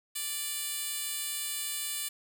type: tone with high-pass filter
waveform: 10% pulse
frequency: 587.3 Hz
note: D5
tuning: in tune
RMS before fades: -35 dBFS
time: 0.15-2.09 s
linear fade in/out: 10 ms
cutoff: 5500 Hz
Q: 0.54
effects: 9-bit